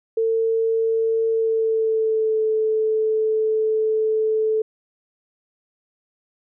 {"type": "tone with pitch glide", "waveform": "sine", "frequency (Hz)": [450.1, 436.8], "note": ["A4", "A4"], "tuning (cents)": [39, -13], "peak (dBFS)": -17, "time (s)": [0.17, 4.62], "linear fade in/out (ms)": 5, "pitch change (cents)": -52, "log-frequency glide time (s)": [1.28, 2.43], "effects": []}